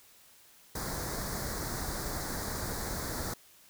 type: band-stop noise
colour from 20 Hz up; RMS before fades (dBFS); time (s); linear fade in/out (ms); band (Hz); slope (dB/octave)
pink; -36; 0.75-3.34; 5; 2000 to 4000; 48
effects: white hiss -59 dBFS RMS until 3.69 s